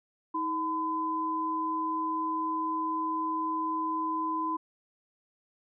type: tone pair together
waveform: sine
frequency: 318.8 / 1012 Hz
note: D#4 / B5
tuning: +42 / +42 cents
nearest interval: octave + minor sixth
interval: 2000 cents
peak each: -34 / -29 dBFS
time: 0.34-4.57 s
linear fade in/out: 10 ms
effects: none